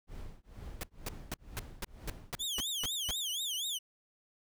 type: noise with tremolo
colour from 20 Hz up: brown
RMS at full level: -43 dBFS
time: 0.07-2.46 s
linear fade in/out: 50 ms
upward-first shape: triangle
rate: 2.1 Hz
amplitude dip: 100%
type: noise bursts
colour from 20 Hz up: pink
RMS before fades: -37 dBFS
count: 10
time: 0.81-3.11 s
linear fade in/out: 0 ms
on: 23 ms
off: 230 ms
type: tone with vibrato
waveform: sawtooth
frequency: 3316 Hz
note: G#7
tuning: 3 cents flat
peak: -31 dBFS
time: 2.39-3.79 s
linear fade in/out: 20 ms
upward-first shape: triangle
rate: 4.1 Hz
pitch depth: 250 cents each way
effects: none